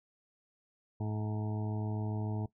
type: harmonic tone with a mistuned harmonic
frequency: 107.1 Hz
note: A2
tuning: 46 cents flat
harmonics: 1 / 2 / 3 / 4 / 6 / 7 / 8 / 9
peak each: -34 / -40 / -44 / -46 / -50 / -51 / -52 / -53 dBFS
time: 1-2.46 s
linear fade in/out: 5 ms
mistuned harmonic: 9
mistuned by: -62 cents
effects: noise-tail reverb RT60 0.1 s tail -17 dB re dry